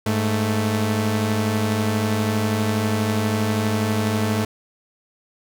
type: tone pair together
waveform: sawtooth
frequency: 103.83 / 220 Hz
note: G#2 / A3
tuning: 0 / 0 cents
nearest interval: octave + minor second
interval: 1300 cents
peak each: -18 dBFS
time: 0.06-4.45 s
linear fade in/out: 5 ms
effects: none